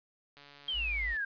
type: click train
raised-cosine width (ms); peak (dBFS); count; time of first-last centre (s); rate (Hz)
0.2; -36; 115; 0.37-1.167; 143
type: exponential sweep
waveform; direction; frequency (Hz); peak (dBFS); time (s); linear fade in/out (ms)
sine; down; 3244 to 1568; -31; 0.68-1.25; 5
type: tone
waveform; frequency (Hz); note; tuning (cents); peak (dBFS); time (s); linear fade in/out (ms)
sine; 51.91; G#1; 0; -36; 0.73-1.16; 50
effects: resampled to 11025 Hz + 11-bit